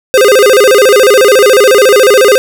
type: tone with vibrato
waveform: square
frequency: 461.4 Hz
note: A#4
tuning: 18 cents flat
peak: -3 dBFS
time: 0.14-2.38 s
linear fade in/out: 0 ms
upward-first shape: square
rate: 14 Hz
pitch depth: 210 cents each way
effects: none